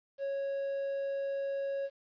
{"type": "tone", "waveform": "triangle", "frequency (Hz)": 552, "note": "C#5", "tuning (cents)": -7, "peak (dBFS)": -30, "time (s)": [0.18, 1.9], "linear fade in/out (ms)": 50, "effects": ["resampled to 11025 Hz", "11-bit"]}